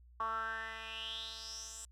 10% pulse tone with band-pass filter sweep, 223.2 Hz, A3, 25 cents sharp, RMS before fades -42 dBFS, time 0.2-1.85 s, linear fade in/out 2 ms, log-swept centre 1100 to 7900 Hz, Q 6.2, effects added 60 Hz sine -57 dBFS peak until 1.91 s

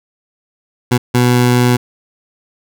20% pulse tone bursts at uneven times, 123.1 Hz, B2, 5 cents flat, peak -4 dBFS, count 2, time 0.91-0.98 / 1.14-1.77 s, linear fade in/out 10 ms, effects none

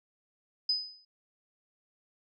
sine tone with exponential decay, 5010 Hz, D#8, 11 cents sharp, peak -23 dBFS, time 0.69-1.05 s, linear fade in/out 5 ms, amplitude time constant 78 ms, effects none

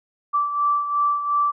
sine beating tone pair, 1164 / 1166.8 Hz, D6 / D6, -16 / -12 cents, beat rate 2.8 Hz, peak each -19 / -26 dBFS, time 0.33-1.52 s, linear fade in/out 20 ms, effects none

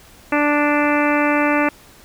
harmonic tone, 293.7 Hz, D4, in tune, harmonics 1 / 2 / 3 / 4 / 5 / 6 / 7 / 8 / 9, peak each -18 / -21 / -23 / -24 / -25 / -26 / -26 / -27 / -28 dBFS, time 0.32-1.69 s, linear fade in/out 5 ms, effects pink hiss -46 dBFS RMS until 2.04 s

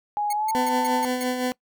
sine tone with pitch glide, 831 to 890.6 Hz, G#5 to A5, +1 to +21 cents, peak -22 dBFS, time 0.17-1.05 s, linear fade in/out 0 ms, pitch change +120 cents, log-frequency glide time 0.34-0.54 s
5% pulse tone bursts, 2184 Hz, C#7, 26 cents flat, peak -20 dBFS, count 6, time 0.3-1.236 s, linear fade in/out 5 ms, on 31 ms, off 150 ms
20% pulse tone with tremolo, 251.7 Hz, B3, 33 cents sharp, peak -17 dBFS, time 0.55-1.52 s, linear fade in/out 0 ms, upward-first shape sine, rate 5.8 Hz, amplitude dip 45%
effects noise-tail reverb RT60 0.1 s tail -23 dB re dry

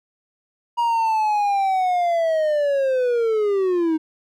triangle linear sweep, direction down, 953 to 310 Hz, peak -15 dBFS, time 0.77-3.98 s, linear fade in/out 20 ms, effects none

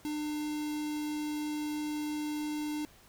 square tone with notch filter, 300.5 Hz, D4, 40 cents sharp, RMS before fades -35 dBFS, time 0.05-2.85 s, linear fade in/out 0 ms, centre 1300 Hz, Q 1.2, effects pink hiss -59 dBFS RMS until 3.08 s

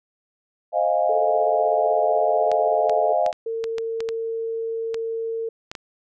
sine chord, F minor seventh, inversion second, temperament equal, 523.3 / 622.3 / 698.5 / 830.6 Hz, C5 / Eb5 / F5 / Ab5, 0 / 0 / 0 / 0 cents, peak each -27 / -21 / -21 / -27 dBFS, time 0.72-3.33 s, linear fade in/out 50 ms
sine tone with tremolo, 438.3 Hz, A4, 7 cents flat, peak -22 dBFS, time 1.09-3.13 s, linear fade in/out 5 ms, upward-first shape sine, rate 16 Hz, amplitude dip 55%
clicks, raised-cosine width 0.2 ms, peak -15 dBFS, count 11, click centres 2.516 / 2.896 / 3.263 / 3.328 / 3.641 / 3.783 / 4.005 / 4.089 / 4.944 / 5.715 / 5.752 s
sine tone, 453.5 Hz, A#4, 48 cents flat, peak -24 dBFS, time 3.46-5.49 s, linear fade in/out 5 ms
effects none

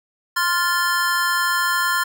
square chord, F major, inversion second, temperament just, 1047.7 / 1396.9 / 1746.1 Hz, C6 / F6 / A6, +2 / 0 / -14 cents, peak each -23 dBFS, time 0.36-2.04 s, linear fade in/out 10 ms, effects none

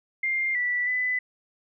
sine tone with pitch steps, 2108 / 1964 / 2001 Hz, C7 / B6 / B6, +12 / -10 / +22 cents, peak -23 dBFS, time 0.23-1.19 s, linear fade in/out 5 ms, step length 320 ms, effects none

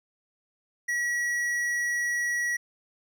triangle tone with tanh clipping, 1924 Hz, B6, 46 cents flat, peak -27 dBFS, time 0.88-2.57 s, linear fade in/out 10 ms, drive 15 dB, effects none

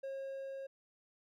triangle tone with level ramp, 541 Hz, C#5, 42 cents flat, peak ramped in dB -37 to -40 dBFS, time 0.03-0.67 s, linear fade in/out 10 ms, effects none

